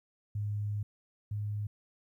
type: tone pair in turn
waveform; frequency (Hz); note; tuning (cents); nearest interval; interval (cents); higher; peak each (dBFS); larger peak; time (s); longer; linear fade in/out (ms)
sine; 103.83 / 104.27; G#2 / G#2; 0 / +7; unison; 7; second; -31 / -32; first; 0.35-0.83 / 1.31-1.67; first; 5
effects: 12-bit